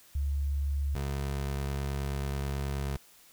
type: tone pair in turn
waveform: sine / 25% pulse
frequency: 70.7 / 69.33 Hz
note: C#2 / C#2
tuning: +35 / +1 cents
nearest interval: unison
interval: 34 cents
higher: first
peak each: -27 dBFS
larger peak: neither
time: 0.15-0.95 / 0.95-2.97 s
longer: second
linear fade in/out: 5 ms
effects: white hiss -58 dBFS RMS until 3.32 s